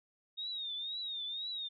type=tone with vibrato; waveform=sine; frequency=3706 Hz; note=A#7; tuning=11 cents flat; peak=-37 dBFS; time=0.37-1.69 s; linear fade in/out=20 ms; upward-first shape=triangle; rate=2 Hz; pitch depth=120 cents each way; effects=none